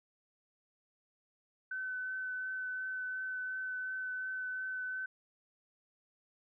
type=tone with vibrato; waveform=sine; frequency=1516 Hz; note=F#6; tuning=42 cents sharp; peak=-36 dBFS; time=1.71-5.06 s; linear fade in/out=5 ms; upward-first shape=triangle; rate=2.8 Hz; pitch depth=13 cents each way; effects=none